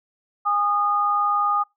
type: tone pair together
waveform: sine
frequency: 820 / 1227.7 Hz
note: G#5 / D#6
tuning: -22 / -24 cents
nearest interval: perfect fifth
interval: 698 cents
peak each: -24 / -19 dBFS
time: 0.45-1.64 s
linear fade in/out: 20 ms
effects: noise-tail reverb RT60 0.2 s tail -25 dB re dry